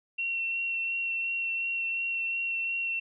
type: tone with vibrato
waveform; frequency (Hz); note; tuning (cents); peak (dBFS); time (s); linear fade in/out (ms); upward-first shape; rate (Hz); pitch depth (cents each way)
sine; 2722; F7; -45; -28; 0.18-3; 10; sine; 2.8; 12
effects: none

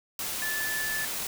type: tone in noise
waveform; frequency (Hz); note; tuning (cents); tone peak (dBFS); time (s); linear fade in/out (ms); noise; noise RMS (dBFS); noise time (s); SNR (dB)
sine; 1744; A6; -16; -30; 0.42-1.05; 2; white; -33; 0.19-1.27; 0
effects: none

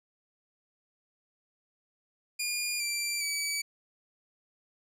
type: tone with pitch steps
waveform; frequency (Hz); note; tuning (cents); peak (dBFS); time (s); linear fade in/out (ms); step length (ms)
15% pulse; 2422 / 2354 / 2289; D#7 / D7 / D7; -47 / +3 / -45; -23; 2.39-3.62; 10; 410
effects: none

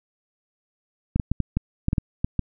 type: clicks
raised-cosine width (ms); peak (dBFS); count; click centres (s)
5; -9; 10; 1.16 / 1.198 / 1.316 / 1.403 / 1.57 / 1.884 / 1.931 / 1.982 / 2.245 / 2.393
effects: none

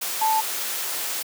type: tone in noise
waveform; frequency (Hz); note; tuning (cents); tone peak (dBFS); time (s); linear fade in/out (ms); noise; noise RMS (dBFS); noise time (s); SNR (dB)
sine; 880; A5; 0; -18; 0.21-0.41; 10; white; -28; 0.01-1.23; +7
effects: high-pass 400 Hz 12 dB/octave

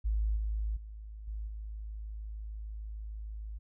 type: tone with level steps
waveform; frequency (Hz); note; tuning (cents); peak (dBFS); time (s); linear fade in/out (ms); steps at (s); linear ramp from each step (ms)
sine; 53.3; G#1; +46; -27 / -30 / -42 / -35 / -38; 0.04-3.59; 20; 0.36 / 0.76 / 1.27 / 1.47; 10
effects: none

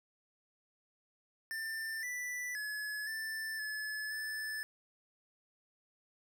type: tone with pitch steps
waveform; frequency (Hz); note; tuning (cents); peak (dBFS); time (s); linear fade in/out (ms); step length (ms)
square; 1787 / 1975 / 1703 / 1769 / 1720 / 1745; A6 / B6 / G#6 / A6 / A6 / A6; +26 / 0 / +43 / +9 / -40 / -15; -38; 1.51-4.63; 0; 520
effects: none

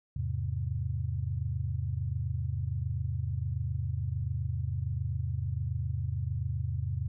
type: chord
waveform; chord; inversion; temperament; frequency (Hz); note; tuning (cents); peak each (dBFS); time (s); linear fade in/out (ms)
sine; E augmented; none; equal; 82.41 / 103.83 / 130.81; E2 / G#2 / B#2; 0 / 0 / 0; -34; 0.16-7.08; 5
effects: none

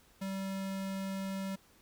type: tone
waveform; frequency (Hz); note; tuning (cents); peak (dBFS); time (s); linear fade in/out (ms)
square; 193.3; G3; -24; -36; 0.21-1.56; 10
effects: pink hiss -64 dBFS RMS until 1.81 s

